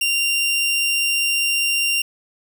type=tone; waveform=sawtooth; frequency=2775 Hz; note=F7; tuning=12 cents flat; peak=-14 dBFS; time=0.01-2.02 s; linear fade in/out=5 ms; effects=none